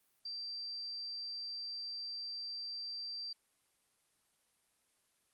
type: tone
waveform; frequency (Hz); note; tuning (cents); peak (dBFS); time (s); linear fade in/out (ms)
sine; 4694; D8; -2; -40; 0.25-3.33; 5
effects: white hiss -75 dBFS RMS until 5.33 s + Opus 32 kbps